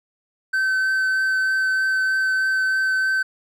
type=tone with vibrato; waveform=triangle; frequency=1536 Hz; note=G6; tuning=36 cents flat; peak=-16 dBFS; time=0.53-3.23 s; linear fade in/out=10 ms; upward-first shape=triangle; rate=3.2 Hz; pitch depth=10 cents each way; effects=none